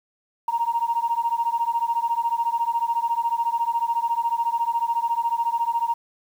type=beating tone pair; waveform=sine; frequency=926 / 940 Hz; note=A#5 / A#5; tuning=-12 / +14 cents; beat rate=14 Hz; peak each=-23 dBFS; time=0.48-5.94 s; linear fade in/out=5 ms; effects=tanh soft clip ceiling -13 dBFS + 8-bit